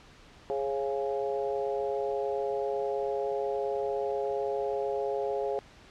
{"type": "harmonic tone with a mistuned harmonic", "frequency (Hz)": 138.59, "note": "C#3", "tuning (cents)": 0, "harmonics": [3, 4, 5, 6], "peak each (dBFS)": [-31, -33, -36, -39], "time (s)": [0.5, 5.59], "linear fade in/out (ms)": 0, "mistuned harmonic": 4, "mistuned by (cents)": -27, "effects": ["pink hiss -54 dBFS RMS until 5.9 s", "low-pass 5000 Hz 12 dB/octave"]}